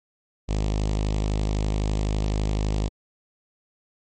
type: tone with notch filter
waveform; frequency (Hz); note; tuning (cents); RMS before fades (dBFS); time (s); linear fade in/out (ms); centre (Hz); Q
sawtooth; 51.9; G#1; 0; -24; 0.48-2.89; 20; 1500; 1
effects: MP3 32 kbps